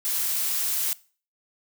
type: noise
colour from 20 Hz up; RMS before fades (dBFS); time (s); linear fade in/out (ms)
blue; -26; 0.05-0.93; 0
effects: noise-tail reverb RT60 0.4 s tail -20 dB re dry